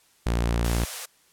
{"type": "tone", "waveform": "sawtooth", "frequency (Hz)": 58.27, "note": "A#1", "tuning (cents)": 0, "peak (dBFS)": -18, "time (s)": [0.26, 0.85], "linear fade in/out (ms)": 5}
{"type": "high-pass noise", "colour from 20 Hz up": "white", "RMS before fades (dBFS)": -34, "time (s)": [0.64, 1.06], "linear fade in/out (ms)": 10, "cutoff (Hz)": 450, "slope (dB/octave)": 96}
{"effects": ["white hiss -61 dBFS RMS until 1.32 s", "low-pass 12000 Hz 12 dB/octave"]}